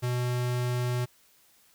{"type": "tone", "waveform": "square", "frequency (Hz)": 123.47, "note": "B2", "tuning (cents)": 0, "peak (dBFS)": -27, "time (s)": [0.02, 1.06], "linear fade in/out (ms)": 20, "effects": ["white hiss -62 dBFS RMS until 1.74 s"]}